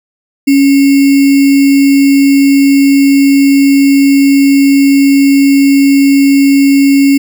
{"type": "tone with sample-and-hold", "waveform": "sine", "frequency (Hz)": 277.2, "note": "C#4", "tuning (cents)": 0, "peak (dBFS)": -3, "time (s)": [0.47, 7.18], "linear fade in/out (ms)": 10, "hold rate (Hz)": 2450, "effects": []}